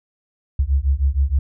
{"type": "beating tone pair", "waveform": "sine", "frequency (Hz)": [65.8, 72.2], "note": ["C2", "D2"], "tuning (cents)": [10, -29], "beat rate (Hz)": 6.4, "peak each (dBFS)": -18, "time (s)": [0.59, 1.39], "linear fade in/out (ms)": 5, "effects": []}